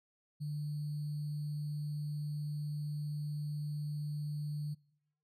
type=tone with sample-and-hold; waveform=sine; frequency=148.7 Hz; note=D3; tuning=22 cents sharp; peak=-35 dBFS; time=0.4-4.75 s; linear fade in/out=20 ms; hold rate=4410 Hz; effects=noise-tail reverb RT60 0.8 s tail -24 dB re dry + MP3 64 kbps